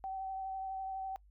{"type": "tone with vibrato", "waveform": "sine", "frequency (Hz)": 767, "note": "G5", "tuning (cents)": -38, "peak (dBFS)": -37, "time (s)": [0.04, 1.16], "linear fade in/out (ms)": 0, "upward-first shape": "sine", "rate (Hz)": 12, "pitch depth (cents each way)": 15, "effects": ["noise-tail reverb RT60 0.1 s tail -23 dB re dry", "added 50 Hz sine -59 dBFS peak until 1.3 s"]}